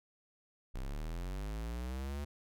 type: linear sweep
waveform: square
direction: up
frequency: 30.44 to 73.42 Hz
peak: -38 dBFS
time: 0.74-2.25 s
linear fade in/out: 10 ms
effects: none